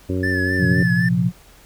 harmonic tone, 92.5 Hz, F#2, in tune, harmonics 1 / 2 / 3 / 4 / 5 / 6, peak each -23 / -29 / -24 / -27 / -33 / -34 dBFS, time 0.09-0.83 s, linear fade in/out 5 ms
triangle tone with vibrato, 1734 Hz, A6, 26 cents flat, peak -19 dBFS, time 0.23-1.09 s, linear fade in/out 5 ms, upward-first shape triangle, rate 3.9 Hz, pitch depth 54 cents each way
sine chord, Bb suspended second, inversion none, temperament just, 116.54 / 131.11 / 174.81 Hz, Bb2 / C3 / F3, 0 / +4 / +2 cents, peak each -22 / -22 / -17 dBFS, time 0.58-1.32 s, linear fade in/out 50 ms
effects added 42 Hz sine -49 dBFS peak until 1.65 s + pink hiss -49 dBFS RMS until 1.65 s

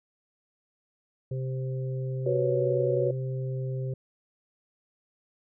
harmonic tone, 130.81 Hz, C3, in tune, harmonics 1 / 3 / 4, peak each -29 / -39 / -41 dBFS, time 1.31-3.94 s, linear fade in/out 5 ms
sine chord, F# suspended fourth, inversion none, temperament equal, 370 / 493.9 / 554.4 Hz, F#4 / B4 / C#5, 0 / 0 / 0 cents, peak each -28 dBFS, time 2.26-3.11 s, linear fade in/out 5 ms
effects none

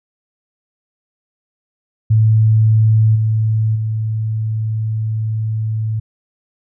sine tone with level steps, 109.8 Hz, A2, 3 cents flat, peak -8 / -12 / -16 dBFS, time 2.1-6 s, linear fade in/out 10 ms, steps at 3.15 / 3.75 s, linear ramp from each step 10 ms, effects none

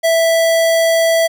square tone, 659 Hz, E5, 1 cent flat, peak -11 dBFS, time 0.03-1.28 s, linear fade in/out 20 ms, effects none

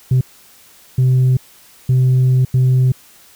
sine tone bursts at uneven times, 128.6 Hz, C3, 30 cents flat, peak -7 dBFS, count 4, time 0.11-0.21 / 0.98-1.37 / 1.89-2.45 / 2.54-2.92 s, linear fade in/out 5 ms, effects tanh soft clip ceiling -8 dBFS + white hiss -46 dBFS RMS until 3.35 s

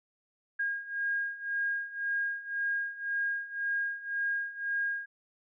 sine beating tone pair, 1625 / 1626.9 Hz, G#6 / G#6, -38 / -36 cents, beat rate 1.9 Hz, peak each -35 / -32 dBFS, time 0.59-5.06 s, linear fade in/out 10 ms, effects none

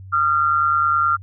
sine tone pair together, 1221.4 / 1371 Hz, D#6 / F6, -32 / -32 cents, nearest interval major second, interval 200 cents, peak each -20 / -16 dBFS, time 0.12-1.17 s, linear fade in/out 20 ms, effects added 95 Hz sine -35 dBFS peak until 1.22 s

